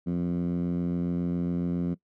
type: tone with band-pass filter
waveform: 10% pulse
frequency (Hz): 87.31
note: F2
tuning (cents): 0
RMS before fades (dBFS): -28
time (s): 0.06-1.95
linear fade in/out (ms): 20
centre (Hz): 200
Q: 3.5
effects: noise-tail reverb RT60 0.1 s tail -19 dB re dry